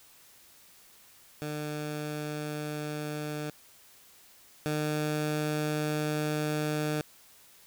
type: tone pair in turn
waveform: 15% pulse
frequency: 150.3 / 151.61 Hz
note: D3 / D#3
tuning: +40 / -45 cents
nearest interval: unison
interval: 15 cents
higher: second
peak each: -27 / -22 dBFS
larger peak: second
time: 1.42-3.5 / 4.66-7.01 s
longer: second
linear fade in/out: 0 ms
effects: white hiss -57 dBFS RMS until 7.66 s